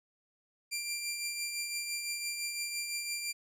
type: tone with tremolo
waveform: 15% pulse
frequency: 2374 Hz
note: D7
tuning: 18 cents sharp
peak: -26 dBFS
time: 0.71-3.33 s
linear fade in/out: 20 ms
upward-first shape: triangle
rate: 5.9 Hz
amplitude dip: 45%
effects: none